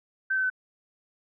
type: tone with pitch steps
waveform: sine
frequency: 1546 / 1530 / 1514.2 Hz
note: G6 / G6 / F#6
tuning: -24 / -42 / +40 cents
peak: -23 dBFS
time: 0.3-0.501 s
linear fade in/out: 10 ms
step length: 67 ms
effects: none